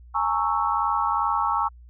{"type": "chord", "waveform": "sine", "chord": "A# half-diminished seventh", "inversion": "third", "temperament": "equal with one note detuned", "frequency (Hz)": [830.6, 913.1, 1108.7, 1318.5], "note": ["G#5", "A#5", "C#6", "E6"], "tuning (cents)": [0, -36, 0, 0], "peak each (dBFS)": [-27, -26, -25, -27], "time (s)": [0.14, 1.69], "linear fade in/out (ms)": 20, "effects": ["added 60 Hz sine -44 dBFS peak until 1.89 s"]}